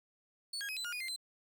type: tone with pitch steps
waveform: 35% pulse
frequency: 4442 / 1635 / 2536 / 4020 / 1428 / 2463 / 2092 / 4071 Hz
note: C#8 / G#6 / D#7 / B7 / F6 / D#7 / C7 / C8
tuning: +3 / -28 / +32 / +30 / +38 / -18 / -1 / -48 cents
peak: -36 dBFS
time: 0.53-1.162 s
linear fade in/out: 5 ms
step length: 79 ms
effects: 13-bit